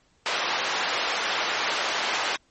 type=band-pass noise; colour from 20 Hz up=pink; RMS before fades=-27 dBFS; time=0.26-2.36 s; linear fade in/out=0 ms; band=710 to 4600 Hz; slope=12 dB/octave; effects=pink hiss -64 dBFS RMS until 2.5 s + MP3 32 kbps